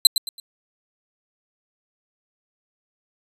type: tone with echo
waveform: sawtooth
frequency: 4055 Hz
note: B7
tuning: 45 cents sharp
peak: -4 dBFS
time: 0.05-0.07 s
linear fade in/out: 2 ms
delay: 110 ms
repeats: 3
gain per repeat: -10 dB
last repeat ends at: 0.4 s
effects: resampled to 32000 Hz